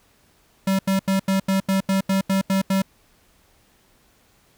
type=tone bursts; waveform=square; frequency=192.9 Hz; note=G3; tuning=28 cents flat; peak=-18 dBFS; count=11; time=0.67-2.82 s; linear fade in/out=5 ms; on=120 ms; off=83 ms; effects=pink hiss -59 dBFS RMS until 4.57 s